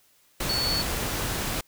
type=tone in noise; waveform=sine; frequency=4435 Hz; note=C#8; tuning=in tune; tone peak=-25 dBFS; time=0.49-0.82 s; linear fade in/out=5 ms; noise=pink; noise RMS=-29 dBFS; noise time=0.4-1.61 s; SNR=+1 dB; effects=white hiss -62 dBFS RMS until 1.67 s